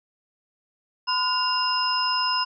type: tone cluster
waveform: sine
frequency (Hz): 1014 / 1438 / 2800 / 5110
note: B5 / F#6 / F7 / D#8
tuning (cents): +45 / -50 / +4 / +45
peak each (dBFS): -24 / -32 / -30 / -25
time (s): 1.07-2.45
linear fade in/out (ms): 20
effects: none